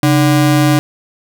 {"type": "ring-modulated tone", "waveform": "square", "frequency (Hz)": 220, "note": "A3", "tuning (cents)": 0, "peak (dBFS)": -6, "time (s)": [0.03, 0.79], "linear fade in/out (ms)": 0, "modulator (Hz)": 83.8, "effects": []}